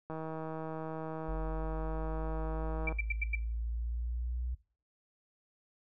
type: click train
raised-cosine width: 1 ms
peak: -27 dBFS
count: 450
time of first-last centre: 0.1-2.924 s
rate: 159 Hz
type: exponential sweep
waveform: sine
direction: up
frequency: 46.3 to 61.74 Hz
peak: -33 dBFS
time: 1.28-4.55 s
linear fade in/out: 10 ms
type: tone bursts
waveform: sine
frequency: 2333 Hz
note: D7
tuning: 12 cents flat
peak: -30 dBFS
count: 5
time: 2.87-3.353 s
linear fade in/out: 5 ms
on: 23 ms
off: 92 ms
effects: noise-tail reverb RT60 0.4 s tail -19 dB re dry